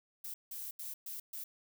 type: noise bursts at uneven times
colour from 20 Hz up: violet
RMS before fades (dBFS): -43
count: 5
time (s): 0.24-0.34 / 0.51-0.71 / 0.79-0.94 / 1.06-1.2 / 1.33-1.44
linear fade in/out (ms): 5
effects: none